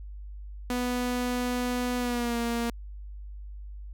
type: tone with pitch glide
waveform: sawtooth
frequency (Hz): 246.9 to 234.5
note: B3 to A#3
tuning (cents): 0 to +11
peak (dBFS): -23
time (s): 0.7-2.7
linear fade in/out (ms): 2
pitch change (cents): -89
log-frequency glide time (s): 1.98-2.37
effects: added 50 Hz sine -38 dBFS peak until 3.93 s